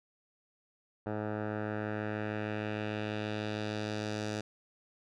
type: tone with low-pass filter sweep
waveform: 10% pulse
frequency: 106.4 Hz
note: G#2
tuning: 42 cents sharp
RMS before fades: -36 dBFS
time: 1.06-4.41 s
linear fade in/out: 5 ms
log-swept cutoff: 1100 to 6200 Hz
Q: 1.5
effects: none